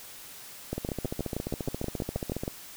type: two click trains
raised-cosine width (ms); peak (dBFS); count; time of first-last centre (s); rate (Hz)
2; -17 / -18; 12 / 25; 0.73-2.479 / 0.78-2.435; 6.29 / 14.5
effects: white hiss -46 dBFS RMS until 2.76 s